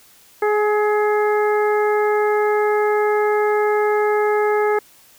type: harmonic tone with a mistuned harmonic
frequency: 420 Hz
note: G#4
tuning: 19 cents sharp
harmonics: 1 / 2 / 3 / 4 / 5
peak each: -16 / -22 / -26 / -28 / -30 dBFS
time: 0.42-4.79 s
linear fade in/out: 5 ms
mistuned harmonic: 3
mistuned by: +16 cents
effects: white hiss -50 dBFS RMS until 5.18 s